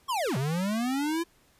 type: linear two-way sweep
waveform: square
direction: down then up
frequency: 1120 to 125.1 to 343.4 Hz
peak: -27 dBFS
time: 0.08-1.24 s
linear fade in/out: 20 ms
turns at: 0.37 s
effects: pink hiss -63 dBFS RMS until 1.59 s + resampled to 32000 Hz